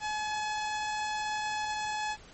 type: tone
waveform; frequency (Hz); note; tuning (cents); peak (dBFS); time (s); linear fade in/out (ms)
sawtooth; 851; G#5; +42; -27; 0-2.17; 50
effects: pink hiss -53 dBFS RMS until 2.33 s + MP3 32 kbps